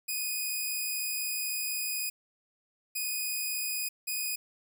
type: tone bursts at uneven times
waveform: 5% pulse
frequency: 2482 Hz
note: D#7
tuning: 5 cents flat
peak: -21 dBFS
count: 3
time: 0.08-2.1 / 2.95-3.89 / 4.07-4.36 s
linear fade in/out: 10 ms
effects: none